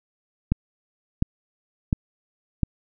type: click train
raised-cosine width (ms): 5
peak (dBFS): -7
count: 4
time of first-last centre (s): 0.52-2.633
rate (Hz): 1.42
effects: none